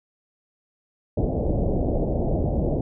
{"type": "low-pass noise", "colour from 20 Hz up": "pink", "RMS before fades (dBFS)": -23, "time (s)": [1.17, 2.81], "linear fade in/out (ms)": 2, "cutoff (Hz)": 690, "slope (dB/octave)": 48, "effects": []}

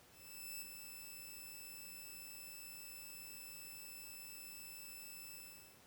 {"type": "tone with ADSR envelope", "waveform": "5% pulse", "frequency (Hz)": 2633, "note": "E7", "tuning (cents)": -3, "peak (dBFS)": -35, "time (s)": [0.1, 5.82], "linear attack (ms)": 510, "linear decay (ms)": 24, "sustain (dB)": -6, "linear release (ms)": 470, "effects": ["pink hiss -64 dBFS RMS until 5.86 s", "high-pass 80 Hz 12 dB/octave"]}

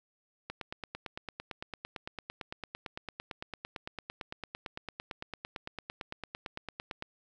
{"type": "click train", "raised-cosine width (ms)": 0.3, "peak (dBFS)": -22, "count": 59, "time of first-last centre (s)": [0.5, 7.024], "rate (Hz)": 8.89, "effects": []}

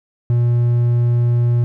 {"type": "tone", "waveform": "triangle", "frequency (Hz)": 119.8, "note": "A#2", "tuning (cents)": 48, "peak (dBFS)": -10, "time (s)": [0.3, 1.64], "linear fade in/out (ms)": 0, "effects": []}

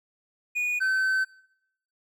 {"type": "tone pair in turn", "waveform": "triangle", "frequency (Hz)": [2458, 1533.8], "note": ["D#7", "G6"], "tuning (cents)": [-22, -38], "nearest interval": "minor sixth", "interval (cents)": 816, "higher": "first", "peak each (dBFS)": [-22, -20], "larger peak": "second", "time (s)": [[0.55, 0.8], [0.8, 1.25]], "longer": "second", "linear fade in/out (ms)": 20, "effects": ["noise-tail reverb RT60 0.7 s tail -20 dB re dry"]}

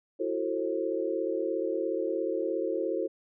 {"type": "chord", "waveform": "sine", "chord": "F# half-diminished seventh", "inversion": "third", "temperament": "just", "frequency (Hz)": [333, 370, 444, 532.8], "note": ["E4", "F#4", "A4", "C5"], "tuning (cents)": [18, 0, 16, 31], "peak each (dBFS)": -33, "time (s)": [0.19, 3.08], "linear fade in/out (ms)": 20, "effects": []}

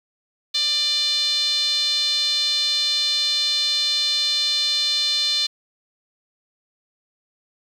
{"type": "tone with band-pass filter", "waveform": "5% pulse", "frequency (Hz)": 594, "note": "D5", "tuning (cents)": 20, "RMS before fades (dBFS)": -21, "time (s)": [0.54, 5.47], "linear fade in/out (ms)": 10, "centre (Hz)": 3900, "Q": 8.3, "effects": ["8-bit"]}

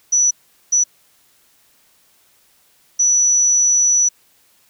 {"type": "tone bursts at uneven times", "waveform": "sine", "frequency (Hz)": 5920, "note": "F#8", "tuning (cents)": 0, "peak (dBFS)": -11, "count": 3, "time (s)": [[0.12, 0.31], [0.72, 0.84], [2.99, 4.09]], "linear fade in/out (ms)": 10, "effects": ["white hiss -56 dBFS RMS until 4.69 s"]}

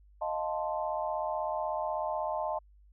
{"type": "chord", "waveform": "sine", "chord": "F dominant seventh", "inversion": "third", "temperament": "equal", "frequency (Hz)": [622.3, 698.5, 880, 1046.5], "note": ["Eb5", "F5", "A5", "C6"], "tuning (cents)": [0, 0, 0, 0], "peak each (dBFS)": [-34, -37, -35, -39], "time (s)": [0.21, 2.59], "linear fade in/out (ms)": 10, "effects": ["added 50 Hz sine -56 dBFS peak until 2.92 s"]}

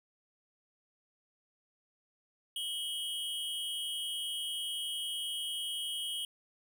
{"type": "tone pair together", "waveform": "square", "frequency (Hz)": [2960, 3229], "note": ["F#7", "G#7"], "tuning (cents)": [0, -49], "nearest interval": "major second", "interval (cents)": 151, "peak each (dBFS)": [-39, -38], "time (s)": [2.56, 6.25], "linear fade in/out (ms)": 2, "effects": []}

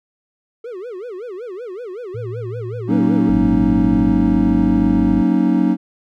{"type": "tone with vibrato", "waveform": "triangle", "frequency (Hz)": 424, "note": "G#4", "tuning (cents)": 36, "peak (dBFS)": -25, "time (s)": [0.64, 3.3], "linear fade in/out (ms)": 5, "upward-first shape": "sine", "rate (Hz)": 5.3, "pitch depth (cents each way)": 290}
{"type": "tone with pitch glide", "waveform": "sine", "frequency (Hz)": [113.3, 117.02], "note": ["A#2", "A#2"], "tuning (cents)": [-49, 7], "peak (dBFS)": -25, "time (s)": [2.14, 4.11], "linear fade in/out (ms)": 10, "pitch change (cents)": 56, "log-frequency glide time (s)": [3.14, 3.84]}
{"type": "chord", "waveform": "triangle", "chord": "D# minor seventh", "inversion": "first", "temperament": "equal", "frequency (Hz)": [185, 233.1, 277.2, 311.1], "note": ["F#3", "A#3", "C#4", "D#4"], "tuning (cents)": [0, 0, 0, 0], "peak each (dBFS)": -16, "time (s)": [2.87, 5.77], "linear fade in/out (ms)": 50}
{"type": "harmonic tone", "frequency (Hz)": 51.91, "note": "G#1", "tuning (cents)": 0, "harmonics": [1, 2, 4], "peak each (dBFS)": [-23, -26, -29], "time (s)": [3.28, 5.23], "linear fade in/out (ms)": 20}
{"effects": []}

